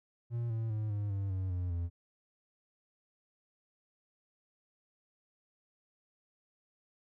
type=tone with pitch steps; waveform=triangle; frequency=118.1 / 112.83 / 107.8 / 102.99 / 98.4 / 94.01 / 89.81 / 85.81 Hz; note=A#2 / A2 / A2 / G#2 / G2 / F#2 / F2 / F2; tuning=+23 / +44 / -35 / -14 / +7 / +28 / +49 / -30 cents; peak=-30 dBFS; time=0.3-1.9 s; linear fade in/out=50 ms; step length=200 ms; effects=none